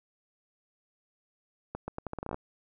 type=accelerating click train; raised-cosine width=1 ms; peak=-21 dBFS; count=12; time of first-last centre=1.75-2.344 s; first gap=130 ms; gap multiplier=0.8; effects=none